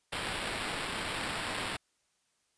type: noise with sample-and-hold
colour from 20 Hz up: violet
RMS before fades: -36 dBFS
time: 0.12-1.77 s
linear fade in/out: 10 ms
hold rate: 6300 Hz
effects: white hiss -75 dBFS RMS until 2.57 s + resampled to 22050 Hz